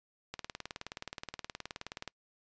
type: click train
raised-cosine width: 0.2 ms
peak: -22 dBFS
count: 34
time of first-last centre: 0.34-2.077 s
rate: 19 Hz
effects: noise-tail reverb RT60 0.1 s tail -26 dB re dry + resampled to 16000 Hz